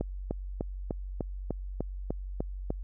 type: click train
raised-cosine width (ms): 2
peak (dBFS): -17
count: 10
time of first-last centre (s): 0.01-2.705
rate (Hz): 3.34
effects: added 47 Hz sine -35 dBFS peak until 2.83 s